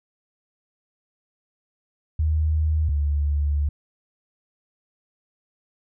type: tone pair in turn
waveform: sine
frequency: 77.78 / 72.73 Hz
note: D#2 / D2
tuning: 0 / -16 cents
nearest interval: minor second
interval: 116 cents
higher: first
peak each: -18 / -19 dBFS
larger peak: first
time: 2.19-2.89 / 2.89-3.69 s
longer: second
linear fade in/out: 5 ms
effects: none